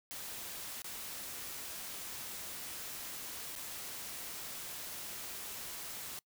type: noise with dropouts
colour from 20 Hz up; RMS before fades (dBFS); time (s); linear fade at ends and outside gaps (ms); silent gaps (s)
white; -44; 0.11-6.19; 0; 0.819-0.844 / 3.554-3.561
effects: noise-tail reverb RT60 0.1 s tail -25 dB re dry